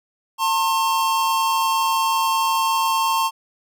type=tone pair together; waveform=square; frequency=901.6 / 1070 Hz; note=A5 / C6; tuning=+42 / +38 cents; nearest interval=minor third; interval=296 cents; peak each=-21 / -21 dBFS; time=0.38-3.31 s; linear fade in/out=50 ms; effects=none